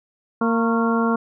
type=harmonic tone with a mistuned harmonic; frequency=230 Hz; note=A#3; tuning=23 cents flat; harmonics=1 / 2 / 3 / 4 / 5 / 6; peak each=-19 / -24 / -29 / -29 / -26 / -27 dBFS; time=0.41-1.16 s; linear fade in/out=5 ms; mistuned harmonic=5; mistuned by=-72 cents; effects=none